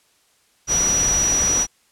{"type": "tone in noise", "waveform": "sine", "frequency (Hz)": 5840, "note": "F#8", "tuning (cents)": -24, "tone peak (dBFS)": -16, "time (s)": [0.67, 1.67], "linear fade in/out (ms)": 50, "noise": "pink", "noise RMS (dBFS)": -26, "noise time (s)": [0.67, 1.67], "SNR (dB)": 7, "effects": ["white hiss -60 dBFS RMS until 1.91 s", "low-pass 10000 Hz 12 dB/octave"]}